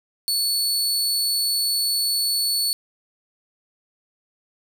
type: tone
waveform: sawtooth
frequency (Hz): 4435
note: C#8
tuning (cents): 0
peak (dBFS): -17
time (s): 0.28-2.73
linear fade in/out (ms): 0
effects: none

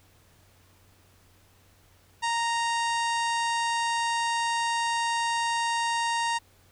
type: harmonic tone with a mistuned harmonic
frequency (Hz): 930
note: A#5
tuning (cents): -4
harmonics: 1 / 2 / 3 / 4 / 5 / 6 / 7 / 8 / 9 / 10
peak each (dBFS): -26 / -32 / -36 / -38 / -40 / -42 / -43 / -44 / -45 / -46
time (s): 2.22-6.39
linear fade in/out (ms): 20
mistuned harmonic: 9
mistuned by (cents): -38
effects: added 93 Hz sine -61 dBFS peak until 6.71 s + pink hiss -61 dBFS RMS until 6.71 s

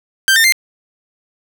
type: tone with pitch steps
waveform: sawtooth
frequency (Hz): 1568 / 1811.6 / 2093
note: G6 / A#6 / C7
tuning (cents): 0 / -50 / 0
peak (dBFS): -5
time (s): 0.28-0.523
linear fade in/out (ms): 0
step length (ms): 81
effects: none

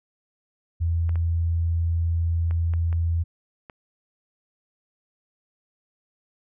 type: tone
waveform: sine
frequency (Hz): 83.7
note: E2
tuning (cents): +27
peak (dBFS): -20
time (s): 0.8-3.24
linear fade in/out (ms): 20
type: clicks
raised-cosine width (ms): 0.5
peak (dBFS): -26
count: 6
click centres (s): 1.093 / 1.157 / 2.51 / 2.737 / 2.928 / 3.698
effects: none

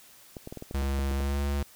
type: clicks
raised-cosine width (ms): 2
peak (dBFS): -25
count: 10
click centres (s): 0.368 / 0.474 / 0.525 / 0.573 / 0.624 / 0.711 / 0.821 / 0.99 / 1.114 / 1.205
type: tone with pitch glide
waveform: square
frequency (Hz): 68.6 to 70.73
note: C#2 to C#2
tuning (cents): -17 to +35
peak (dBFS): -27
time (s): 0.74-1.63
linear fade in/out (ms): 5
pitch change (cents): +52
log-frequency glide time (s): 1.14-1.41
effects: white hiss -54 dBFS RMS until 1.75 s

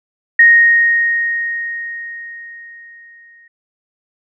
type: tone with exponential decay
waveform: sine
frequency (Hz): 1864.7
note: A#6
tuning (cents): 0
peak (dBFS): -3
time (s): 0.39-3.48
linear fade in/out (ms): 5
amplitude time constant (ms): 670
effects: none

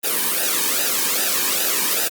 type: noise with flanger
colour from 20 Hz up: white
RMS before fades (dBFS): -20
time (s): 0.03-2.09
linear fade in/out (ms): 20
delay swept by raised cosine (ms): 0.9 to 1.5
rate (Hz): 2.5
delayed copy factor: -0.75
effects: high-pass 200 Hz 12 dB/octave + Opus 32 kbps

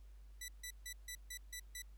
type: tone bursts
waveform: 10% pulse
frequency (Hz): 1975.5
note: B6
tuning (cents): 0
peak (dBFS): -36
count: 7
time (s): 0.41-1.821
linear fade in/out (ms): 5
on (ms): 73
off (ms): 150
effects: added 50 Hz sine -54 dBFS peak until 1.97 s + pink hiss -75 dBFS RMS until 1.97 s

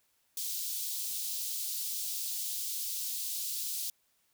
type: high-pass noise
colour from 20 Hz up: white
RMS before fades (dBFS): -36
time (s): 0.37-3.9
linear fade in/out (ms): 2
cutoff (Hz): 3600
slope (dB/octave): 24
effects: white hiss -73 dBFS RMS until 4.33 s

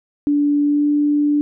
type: tone with pitch glide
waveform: sine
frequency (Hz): 290.4 to 293.3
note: D4 to D4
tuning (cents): -19 to -2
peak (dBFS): -13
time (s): 0.27-1.41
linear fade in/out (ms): 0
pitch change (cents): +17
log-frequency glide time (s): 0.62-0.87
effects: none

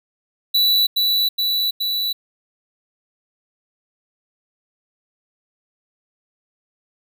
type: tone with echo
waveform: square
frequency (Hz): 3951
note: B7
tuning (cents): 0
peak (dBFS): -14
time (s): 0.54-0.87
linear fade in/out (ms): 10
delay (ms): 420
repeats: 3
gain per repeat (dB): -2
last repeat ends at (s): 2.13
effects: none

